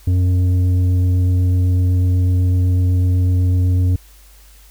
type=tone with tanh clipping; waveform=sine; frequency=90.8 Hz; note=F#2; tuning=32 cents flat; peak=-13 dBFS; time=0.07-3.96 s; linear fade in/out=5 ms; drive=7 dB; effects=added 50 Hz sine -43 dBFS peak until 4.7 s + white hiss -49 dBFS RMS until 4.7 s